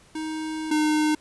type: tone pair in turn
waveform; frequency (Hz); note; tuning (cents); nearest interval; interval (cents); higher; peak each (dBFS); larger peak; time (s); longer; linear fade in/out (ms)
square; 313.7 / 305.7; D#4 / D#4; +14 / -30; unison; 44; first; -29 / -20; second; 0.15-0.71 / 0.71-1.15; first; 5
effects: pink hiss -55 dBFS RMS until 1.2 s + resampled to 24000 Hz